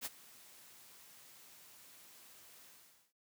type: noise with ADSR envelope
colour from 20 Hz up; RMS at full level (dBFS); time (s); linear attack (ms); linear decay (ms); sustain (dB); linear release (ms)
white; -39; 0.01-3.13; 43; 32; -20; 460
effects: noise-tail reverb RT60 0.1 s tail -19 dB re dry + high-pass 100 Hz 12 dB/octave